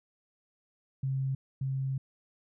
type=tone pair in turn; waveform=sine; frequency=134 / 134 Hz; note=C3 / C3; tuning=+42 / +42 cents; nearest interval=unison; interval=0 cents; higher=neither; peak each=-28 / -29 dBFS; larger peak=first; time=1.03-1.35 / 1.61-1.98 s; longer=second; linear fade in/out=5 ms; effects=none